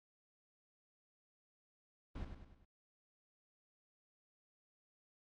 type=noise with echo; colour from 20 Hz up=brown; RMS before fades=-44 dBFS; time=2.15-2.25 s; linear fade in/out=5 ms; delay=100 ms; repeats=4; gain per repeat=-6 dB; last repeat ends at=2.65 s; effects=low-pass 4000 Hz 12 dB/octave + AAC 64 kbps